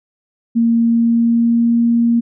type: tone with pitch glide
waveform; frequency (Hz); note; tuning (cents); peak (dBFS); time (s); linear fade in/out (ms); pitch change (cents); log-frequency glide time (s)
sine; 231.4 to 234.1; A#3 to A#3; -13 to +8; -10; 0.55-2.21; 20; +21; 0.78-1.79
effects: none